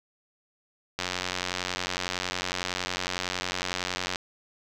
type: click train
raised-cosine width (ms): 0.2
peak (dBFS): -11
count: 289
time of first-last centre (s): 0.99-4.158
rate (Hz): 90.9
effects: none